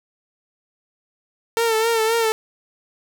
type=tone with vibrato; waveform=sawtooth; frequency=451.3 Hz; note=A4; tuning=44 cents sharp; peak=-13 dBFS; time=1.57-2.32 s; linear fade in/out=0 ms; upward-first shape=sine; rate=3.8 Hz; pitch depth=51 cents each way; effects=none